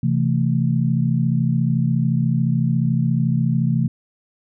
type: chord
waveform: sine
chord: A minor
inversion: first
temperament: equal with one note detuned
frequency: 130.81 / 164.81 / 222.2 Hz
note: C3 / E3 / A3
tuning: 0 / 0 / +17 cents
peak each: -19 / -20 / -22 dBFS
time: 0.03-3.88 s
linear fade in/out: 5 ms
effects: none